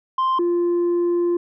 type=tone pair in turn; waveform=sine; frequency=1046.5 / 347.6 Hz; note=C6 / F4; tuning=0 / -8 cents; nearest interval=octave + perfect fifth; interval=1908 cents; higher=first; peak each=-14 dBFS; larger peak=neither; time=0.18-0.39 / 0.39-1.37 s; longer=second; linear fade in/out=5 ms; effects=tanh soft clip ceiling -16 dBFS